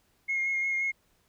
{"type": "tone with vibrato", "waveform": "sine", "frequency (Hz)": 2150, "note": "C7", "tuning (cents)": 47, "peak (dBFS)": -25, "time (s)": [0.28, 0.92], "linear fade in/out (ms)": 20, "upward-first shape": "sine", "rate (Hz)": 5.7, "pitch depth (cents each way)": 17, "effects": ["tanh soft clip ceiling -22 dBFS", "pink hiss -69 dBFS RMS until 1.28 s"]}